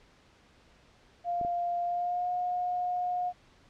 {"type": "tone with pitch glide", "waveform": "sine", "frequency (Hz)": [698.5, 718.6], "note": ["F5", "F5"], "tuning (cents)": [0, 49], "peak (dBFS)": -28, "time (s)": [1.24, 3.33], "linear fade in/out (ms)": 50, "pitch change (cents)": 49, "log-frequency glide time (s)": [1.84, 2.3]}
{"type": "clicks", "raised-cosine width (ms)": 2, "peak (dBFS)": -27, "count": 2, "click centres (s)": [1.413, 1.449]}
{"effects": ["pink hiss -61 dBFS RMS until 3.69 s", "low-pass 5000 Hz 12 dB/octave"]}